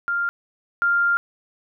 sine tone pair in turn, 1396.9 / 1396.9 Hz, F6 / F6, 0 / 0 cents, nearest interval unison, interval 0 cents, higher neither, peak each -20 / -16 dBFS, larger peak second, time 0.08-0.29 / 0.82-1.17 s, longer second, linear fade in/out 0 ms, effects none

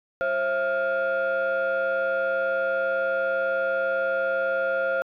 sine tone cluster, 535 / 667 / 1407 Hz, C5 / E5 / F6, +38 / +20 / +12 cents, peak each -23 / -28 / -25 dBFS, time 0.21-5.02 s, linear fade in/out 0 ms, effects tanh soft clip ceiling -18 dBFS

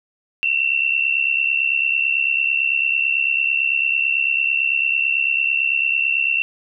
sine tone pair together, 2673 / 2742 Hz, E7 / F7, +23 / -32 cents, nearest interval unison, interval 45 cents, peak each -19 dBFS, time 0.43-6.42 s, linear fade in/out 0 ms, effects none

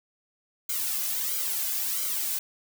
blue noise with flanger, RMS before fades -29 dBFS, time 0.69-2.39 s, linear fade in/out 5 ms, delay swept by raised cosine 1.1 to 2.2 ms, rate 1.5 Hz, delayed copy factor -0.75, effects none

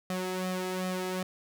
sawtooth tone with flanger, 184.5 Hz, F#3, 5 cents flat, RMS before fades -33 dBFS, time 0.1-1.23 s, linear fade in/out 2 ms, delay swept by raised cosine 1.6 to 2.4 ms, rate 2.6 Hz, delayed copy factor +0.7, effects none

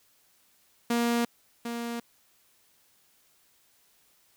sawtooth tone pair in turn, 236.1 / 235.1 Hz, A#3 / A#3, +22 / +15 cents, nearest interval unison, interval 7 cents, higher first, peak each -20 / -28 dBFS, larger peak first, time 0.9-1.25 / 1.65-2 s, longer neither, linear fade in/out 5 ms, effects white hiss -65 dBFS RMS until 4.36 s

